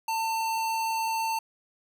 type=tone; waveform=square; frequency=897 Hz; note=A5; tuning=33 cents sharp; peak=-27 dBFS; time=0.08-1.39 s; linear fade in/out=5 ms; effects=none